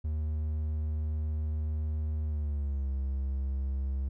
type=tone with pitch glide; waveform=triangle; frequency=76.8 to 67.25 Hz; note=D#2 to C2; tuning=-22 to +48 cents; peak=-27 dBFS; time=0.04-4.09 s; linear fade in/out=10 ms; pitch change=-230 cents; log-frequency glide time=2.24-2.9 s; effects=none